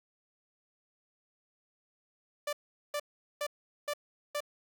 sawtooth tone bursts, 587.3 Hz, D5, in tune, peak -28 dBFS, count 5, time 2.47-4.405 s, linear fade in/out 5 ms, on 59 ms, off 410 ms, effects none

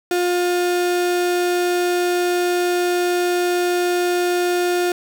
35% pulse tone, 354.7 Hz, F4, 27 cents sharp, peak -15 dBFS, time 0.11-4.92 s, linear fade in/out 2 ms, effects none

